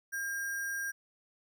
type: tone with sample-and-hold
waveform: sine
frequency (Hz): 1608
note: G6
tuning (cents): +44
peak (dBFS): -33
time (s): 0.12-0.92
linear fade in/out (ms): 20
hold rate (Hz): 7350
effects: none